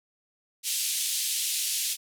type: band-pass noise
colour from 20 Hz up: white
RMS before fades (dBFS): -29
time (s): 0.63-1.97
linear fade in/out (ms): 50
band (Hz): 2700 to 12000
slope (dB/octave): 24
effects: none